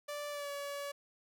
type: tone with pitch glide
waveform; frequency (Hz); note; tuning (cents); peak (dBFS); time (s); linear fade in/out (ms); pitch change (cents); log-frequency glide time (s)
sawtooth; 585 to 568.3; D5 to C#5; -7 to +43; -35; 0.08-0.92; 10; -50; 0.3-0.5
effects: none